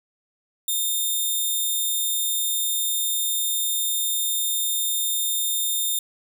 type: tone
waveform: 5% pulse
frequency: 3632 Hz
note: A#7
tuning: 46 cents flat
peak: -14 dBFS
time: 0.68-5.99 s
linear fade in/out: 2 ms
effects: none